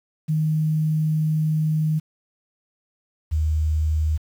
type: tone pair in turn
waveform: sine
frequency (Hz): 155.56 / 77.78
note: D#3 / D#2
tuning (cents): 0 / 0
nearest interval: octave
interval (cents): 1200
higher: first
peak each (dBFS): -18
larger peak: neither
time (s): 0.28-2 / 3.31-4.18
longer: first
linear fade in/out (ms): 20
effects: 8-bit